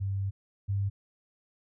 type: tone pair in turn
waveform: sine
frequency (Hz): 97.9 / 99.27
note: G2 / G2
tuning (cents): -2 / +22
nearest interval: unison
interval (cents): 24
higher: second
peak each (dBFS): -28 / -26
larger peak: second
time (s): 0-0.31 / 0.68-0.9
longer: first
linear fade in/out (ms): 20
effects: none